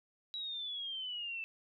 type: exponential sweep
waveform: sine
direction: down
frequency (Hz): 3900 to 2637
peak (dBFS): -38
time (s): 0.34-1.44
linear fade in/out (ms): 0
effects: none

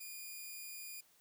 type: tone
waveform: 5% pulse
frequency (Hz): 2432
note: D#7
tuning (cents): -40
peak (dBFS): -36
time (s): 0-1.01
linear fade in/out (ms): 10
effects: white hiss -69 dBFS RMS until 1.2 s

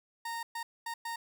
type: tone bursts at uneven times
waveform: 30% pulse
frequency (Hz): 925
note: A#5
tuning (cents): -14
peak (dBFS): -33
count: 4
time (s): 0.25-0.43 / 0.55-0.63 / 0.86-0.94 / 1.05-1.16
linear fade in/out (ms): 5
effects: none

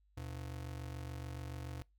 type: ring-modulated tone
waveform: square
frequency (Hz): 99.1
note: G2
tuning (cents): +19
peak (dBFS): -40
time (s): 0.17-1.82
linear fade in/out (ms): 0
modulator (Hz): 23.5
effects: noise-tail reverb RT60 0.2 s tail -23 dB re dry + added 50 Hz sine -68 dBFS peak until 1.98 s

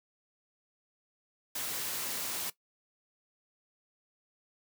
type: noise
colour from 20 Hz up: white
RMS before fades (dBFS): -36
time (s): 1.55-2.5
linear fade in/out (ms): 5
effects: noise-tail reverb RT60 0.1 s tail -17 dB re dry + high-pass 100 Hz 12 dB/octave

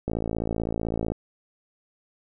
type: click train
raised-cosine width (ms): 2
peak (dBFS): -14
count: 59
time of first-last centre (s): 0.08-1.119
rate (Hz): 55.8
effects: none

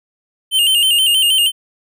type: tone with vibrato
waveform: square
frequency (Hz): 2960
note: F#7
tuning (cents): 0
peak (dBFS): -11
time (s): 0.51-1.52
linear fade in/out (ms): 50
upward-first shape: square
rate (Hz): 6.3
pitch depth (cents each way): 74
effects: none

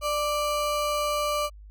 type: ring-modulated tone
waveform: square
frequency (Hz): 884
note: A5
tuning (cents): +8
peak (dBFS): -22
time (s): 0.01-1.5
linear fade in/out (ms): 50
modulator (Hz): 291
effects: added 51 Hz sine -43 dBFS peak until 1.7 s

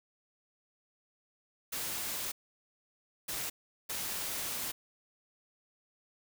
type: noise bursts at uneven times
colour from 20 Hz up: white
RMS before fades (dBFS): -37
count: 3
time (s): 1.72-2.32 / 3.28-3.5 / 3.89-4.72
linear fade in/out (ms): 10
effects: none

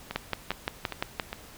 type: two click trains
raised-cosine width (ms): 0.3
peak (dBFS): -11 / -17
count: 7 / 4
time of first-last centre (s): 0.16-1.198 / 0.11-1.33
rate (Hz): 5.78 / 2.46
effects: pink hiss -49 dBFS RMS until 1.57 s

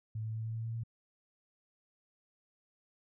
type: tone with pitch steps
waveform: sine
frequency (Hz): 109.5 / 110.39 / 111.29 / 112.19 / 113.1 / 114.02 / 114.94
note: A2 / A2 / A2 / A2 / A2 / A#2 / A#2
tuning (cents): -8 / +6 / +20 / +34 / +48 / -38 / -24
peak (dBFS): -35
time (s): 0.15-0.836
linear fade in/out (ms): 5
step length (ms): 98
effects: none

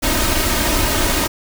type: noise with comb filter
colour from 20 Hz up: pink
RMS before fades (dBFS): -17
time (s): 0.02-1.28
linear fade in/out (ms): 20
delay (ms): 3.2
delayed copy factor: +0.6
effects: none

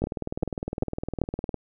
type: two click trains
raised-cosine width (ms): 2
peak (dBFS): -10 / -16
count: 4 / 31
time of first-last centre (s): 0.04-1.216 / 0.02-1.543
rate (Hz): 2.55 / 19.7
effects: none

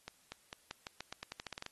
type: accelerating click train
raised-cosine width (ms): 0.2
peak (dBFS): -25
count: 15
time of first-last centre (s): 0.08-1.663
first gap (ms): 240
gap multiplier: 0.87
effects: white hiss -68 dBFS RMS until 1.71 s + AAC 32 kbps

